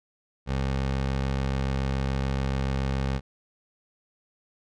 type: tone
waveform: 20% pulse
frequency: 67 Hz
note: C2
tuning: 42 cents sharp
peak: -20 dBFS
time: 0.46-3.21 s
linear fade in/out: 50 ms
effects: low-pass 5000 Hz 12 dB/octave